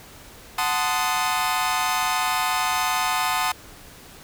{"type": "chord", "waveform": "sawtooth", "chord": "F# diminished seventh", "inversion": "none", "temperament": "equal with one note detuned", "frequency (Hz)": [740, 880, 1036.9, 1244.5], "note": ["F#5", "A5", "C6", "Eb6"], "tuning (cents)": [0, 0, -16, 0], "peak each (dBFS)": -23, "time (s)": [0.58, 3.52], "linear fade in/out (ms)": 5, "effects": ["pink hiss -45 dBFS RMS until 4.23 s"]}